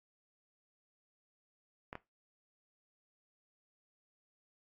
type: clicks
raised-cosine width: 0.5 ms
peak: -27 dBFS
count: 2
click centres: 1.929 / 1.954 s
effects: noise-tail reverb RT60 0.2 s tail -17 dB re dry + AAC 32 kbps